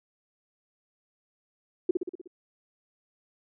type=tone with echo; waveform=sine; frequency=358.2 Hz; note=F4; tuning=44 cents sharp; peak=-18 dBFS; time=1.89-1.91 s; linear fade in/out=5 ms; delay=61 ms; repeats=6; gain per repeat=-4 dB; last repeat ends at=2.276 s; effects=none